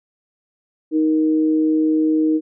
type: tone pair together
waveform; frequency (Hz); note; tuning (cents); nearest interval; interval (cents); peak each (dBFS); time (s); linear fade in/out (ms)
sine; 312.7 / 468.5; D#4 / A#4; +9 / +9; perfect fifth; 700; -14 / -25; 0.91-2.41; 50
effects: none